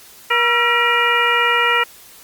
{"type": "harmonic tone with a mistuned harmonic", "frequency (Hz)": 477.3, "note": "A#4", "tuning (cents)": 41, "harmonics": [1, 2, 3, 4, 5, 6], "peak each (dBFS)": [-23, -21, -18, -19, -20, -22], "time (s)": [0.3, 1.84], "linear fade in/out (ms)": 10, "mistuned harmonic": 3, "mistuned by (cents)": -87, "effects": ["white hiss -43 dBFS RMS until 2.23 s", "Opus 48 kbps"]}